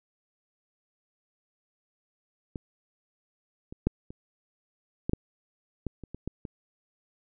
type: clicks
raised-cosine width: 3 ms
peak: -22 / -27 / -10 / -29 / -15 / -11 / -18 / -28 / -25 / -19 / -24 dBFS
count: 11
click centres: 2.558 / 3.725 / 3.87 / 4.105 / 5.095 / 5.134 / 5.867 / 6.037 / 6.146 / 6.276 / 6.452 s
effects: none